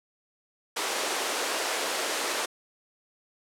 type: high-pass noise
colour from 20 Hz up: pink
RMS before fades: -29 dBFS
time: 0.76-2.46 s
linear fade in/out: 10 ms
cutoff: 370 Hz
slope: 24 dB/octave
effects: low-pass 10000 Hz 12 dB/octave